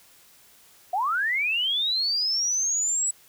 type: linear sweep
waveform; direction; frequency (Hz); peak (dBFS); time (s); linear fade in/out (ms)
sine; up; 686 to 7902; -22; 0.93-3.11; 5
effects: white hiss -55 dBFS RMS until 3.28 s